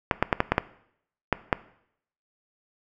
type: clicks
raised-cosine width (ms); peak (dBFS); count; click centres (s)
0.5; -4; 8; 0.112 / 0.226 / 0.328 / 0.404 / 0.52 / 0.581 / 1.327 / 1.528
effects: noise-tail reverb RT60 0.7 s tail -18 dB re dry